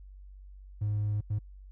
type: tone bursts at uneven times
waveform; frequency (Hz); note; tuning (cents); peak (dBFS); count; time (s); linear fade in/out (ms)
triangle; 104.5; G#2; +11; -24; 2; 0.81-1.21 / 1.3-1.39; 10
effects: tanh soft clip ceiling -23 dBFS + added 48 Hz sine -46 dBFS peak until 1.71 s